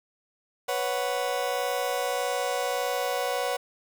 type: chord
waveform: 35% pulse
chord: B suspended second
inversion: none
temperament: just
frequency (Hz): 493.9 / 555.6 / 740.8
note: B4 / C#5 / F#5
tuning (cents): 0 / +4 / +2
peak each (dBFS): -29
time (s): 0.68-3.57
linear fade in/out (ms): 10
effects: 8-bit